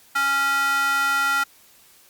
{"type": "tone with high-pass filter", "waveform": "square", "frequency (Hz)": 277.2, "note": "C#4", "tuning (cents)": 0, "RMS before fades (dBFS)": -21, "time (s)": [0.15, 1.44], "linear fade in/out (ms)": 10, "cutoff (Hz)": 1300, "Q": 4.1, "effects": ["white hiss -53 dBFS RMS until 2.09 s", "Opus 48 kbps"]}